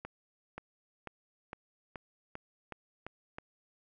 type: accelerating click train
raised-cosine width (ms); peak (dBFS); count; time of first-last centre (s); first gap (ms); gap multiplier
0.5; -26; 9; 0.05-3.385; 530; 0.93
effects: none